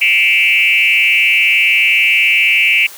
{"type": "tone with frequency modulation", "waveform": "sine", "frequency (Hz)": 2494, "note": "D#7", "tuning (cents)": 3, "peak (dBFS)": -8, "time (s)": [0.01, 2.87], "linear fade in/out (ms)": 10, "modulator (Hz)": 179, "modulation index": 1.8, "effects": ["white hiss -34 dBFS RMS until 2.97 s", "high-pass 400 Hz 12 dB/octave"]}